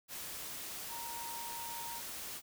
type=tone in noise; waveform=sine; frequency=932.3 Hz; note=A#5; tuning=in tune; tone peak=-44 dBFS; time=0.88-2.02 s; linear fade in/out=50 ms; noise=white; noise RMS=-44 dBFS; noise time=0.08-2.42 s; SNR=-3 dB; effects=none